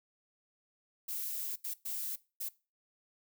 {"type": "noise bursts at uneven times", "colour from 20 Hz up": "violet", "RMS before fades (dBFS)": -38, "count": 4, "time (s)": [[1.08, 1.56], [1.64, 1.74], [1.85, 2.16], [2.4, 2.49]], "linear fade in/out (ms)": 10, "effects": ["noise-tail reverb RT60 0.3 s tail -20 dB re dry"]}